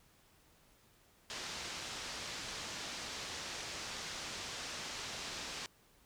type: low-pass noise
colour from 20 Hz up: white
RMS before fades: -44 dBFS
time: 1.3-5.66 s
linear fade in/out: 0 ms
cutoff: 6300 Hz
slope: 24 dB/octave
effects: pink hiss -67 dBFS RMS until 6.05 s